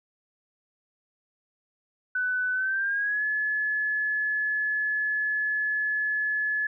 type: tone with pitch glide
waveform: sine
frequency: 1499 to 1712 Hz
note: F#6 to A6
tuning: +22 to -48 cents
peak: -24 dBFS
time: 2.15-6.67 s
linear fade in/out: 5 ms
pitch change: +230 cents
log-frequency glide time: 2.52-3.24 s
effects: none